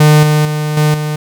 45% pulse tone with level steps, 151.4 Hz, D#3, 47 cents flat, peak -4 / -8 / -14 / -8 / -15 dBFS, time 0-1.16 s, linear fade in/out 5 ms, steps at 0.23 / 0.45 / 0.77 / 0.94 s, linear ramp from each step 2 ms, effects none

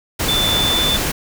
sine tone in noise, 3520 Hz, A7, in tune, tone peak -16 dBFS, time 0.28-0.97 s, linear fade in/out 10 ms, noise pink, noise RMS -20 dBFS, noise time 0.19-1.12 s, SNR +1 dB, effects none

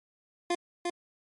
25% pulse tone with echo, 349.2 Hz, F4, in tune, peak -22 dBFS, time 0.5-0.55 s, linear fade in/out 5 ms, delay 350 ms, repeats 1, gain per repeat -3 dB, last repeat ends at 0.9 s, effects MP3 48 kbps

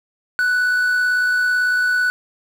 triangle tone with amplitude modulation, 1485 Hz, F#6, 6 cents sharp, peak -12 dBFS, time 0.39-2.1 s, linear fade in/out 0 ms, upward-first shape sine, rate 58 Hz, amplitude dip 25%, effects 7-bit

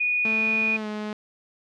sine tone, 2463 Hz, D#7, 18 cents flat, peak -20 dBFS, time 0-0.77 s, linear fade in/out 10 ms
sawtooth tone with pitch glide, 220 to 211.8 Hz, A3 to G#3, 0 to +34 cents, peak -25 dBFS, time 0.25-1.13 s, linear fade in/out 2 ms, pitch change -66 cents, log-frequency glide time 0.75-0.87 s
effects low-pass 4000 Hz 12 dB/octave

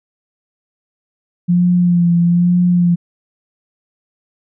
sine tone with vibrato, 174.61 Hz, F3, in tune, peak -9 dBFS, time 1.48-2.96 s, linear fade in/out 20 ms, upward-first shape sine, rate 1.1 Hz, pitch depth 32 cents each way, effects none

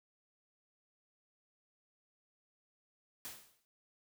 white noise with exponential decay, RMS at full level -43 dBFS, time 3.25-3.65 s, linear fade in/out 0 ms, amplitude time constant 86 ms, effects none

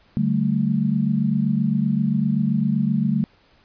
sine chord, D suspended fourth, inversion none, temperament equal with one note detuned, 146.83 / 192.3 / 220 Hz, D3 / G3 / A3, 0 / -33 / 0 cents, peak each -23 / -22 / -21 dBFS, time 0.17-3.24 s, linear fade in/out 0 ms, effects pink hiss -57 dBFS RMS until 3.64 s + resampled to 11025 Hz

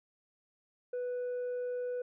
sine tone with tanh clipping, 493.9 Hz, B4, in tune, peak -34 dBFS, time 0.93-2.02 s, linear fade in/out 5 ms, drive 2 dB, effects none

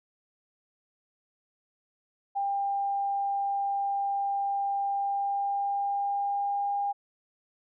sine tone with pitch glide, 797 to 806.3 Hz, G5 to G5, +28 to +49 cents, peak -26 dBFS, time 2.35-6.93 s, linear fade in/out 20 ms, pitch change +21 cents, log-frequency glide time 4.89-6.74 s, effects none

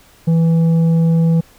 sine tone with tanh clipping, 164.81 Hz, E3, in tune, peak -11 dBFS, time 0.27-1.41 s, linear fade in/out 10 ms, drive 6 dB, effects pink hiss -48 dBFS RMS until 1.58 s

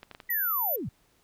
clicks, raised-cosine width 0.3 ms, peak -27 dBFS, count 4, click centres 0.031 / 0.113 / 0.149 / 0.202 s
sine linear sweep, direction down, 1975.5 to 82.41 Hz, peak -31 dBFS, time 0.29-0.89 s, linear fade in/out 5 ms
sine tone, 14000 Hz, A9, 10 cents flat, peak -26 dBFS, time 0.3-0.76 s, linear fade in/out 5 ms
effects pink hiss -66 dBFS RMS until 1.23 s

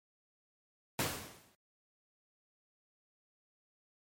pink noise with exponential decay, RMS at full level -30 dBFS, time 0.99-1.55 s, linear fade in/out 1 ms, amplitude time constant 120 ms, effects high-pass 100 Hz 12 dB/octave + MP3 64 kbps

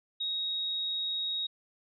sine tone, 3775 Hz, A#7, 21 cents sharp, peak -30 dBFS, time 0.2-1.47 s, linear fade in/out 10 ms, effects none

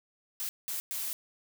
blue noise bursts at uneven times, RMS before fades -35 dBFS, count 3, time 0.4-0.49 / 0.68-0.8 / 0.91-1.13 s, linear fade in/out 0 ms, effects none

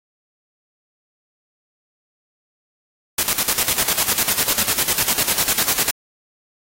white noise with tremolo, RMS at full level -17 dBFS, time 3.18-5.91 s, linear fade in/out 5 ms, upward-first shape square, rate 10 Hz, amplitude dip 70%, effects AAC 48 kbps

